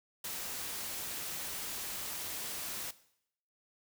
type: noise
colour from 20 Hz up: white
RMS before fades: -40 dBFS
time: 0.24-2.91 s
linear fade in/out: 5 ms
effects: noise-tail reverb RT60 0.7 s tail -17 dB re dry